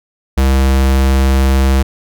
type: tone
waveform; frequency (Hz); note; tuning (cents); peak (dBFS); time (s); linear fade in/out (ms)
square; 66.7; C2; +34; -9; 0.37-1.83; 10
effects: none